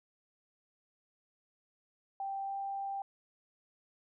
sine tone with pitch glide, 784 to 788.5 Hz, G5 to G5, 0 to +10 cents, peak -35 dBFS, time 2.2-3.02 s, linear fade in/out 2 ms, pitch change +10 cents, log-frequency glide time 2.43-2.56 s, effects none

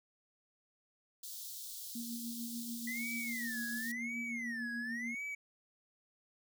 white high-pass noise, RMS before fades -46 dBFS, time 1.23-3.92 s, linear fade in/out 5 ms, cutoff 3500 Hz, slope 48 dB/octave
sine tone with tremolo, 234.5 Hz, A#3, 11 cents sharp, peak -39 dBFS, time 1.95-5.15 s, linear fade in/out 5 ms, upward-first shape sine, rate 6.8 Hz, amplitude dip 45%
triangle tone with vibrato, 1951 Hz, B6, 22 cents flat, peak -37 dBFS, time 2.87-5.35 s, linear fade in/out 5 ms, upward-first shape sine, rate 0.94 Hz, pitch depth 280 cents each way
effects none

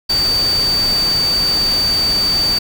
sine tone in noise, 4608 Hz, D8, 34 cents flat, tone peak -13 dBFS, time 0.09-2.59 s, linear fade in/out 10 ms, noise pink, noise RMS -24 dBFS, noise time 0.09-2.59 s, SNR +8 dB, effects none

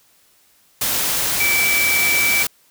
sine tone in noise, 2311 Hz, D7, 28 cents flat, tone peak -16 dBFS, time 1.4-2.43 s, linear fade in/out 5 ms, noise white, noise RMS -20 dBFS, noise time 0.81-2.47 s, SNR +1 dB, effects white hiss -56 dBFS RMS until 2.7 s

